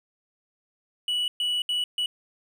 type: tone bursts at uneven times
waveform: triangle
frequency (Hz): 2945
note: F#7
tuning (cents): -9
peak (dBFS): -22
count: 4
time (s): 1.08-1.28 / 1.4-1.62 / 1.69-1.84 / 1.98-2.06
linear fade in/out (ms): 2
effects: none